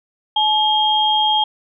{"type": "tone pair together", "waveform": "sine", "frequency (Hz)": [856, 3229], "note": ["A5", "G#7"], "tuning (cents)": [-48, -49], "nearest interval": "octave + major seventh", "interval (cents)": 2299, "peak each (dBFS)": -16, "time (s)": [0.36, 1.44], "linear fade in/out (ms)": 5, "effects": []}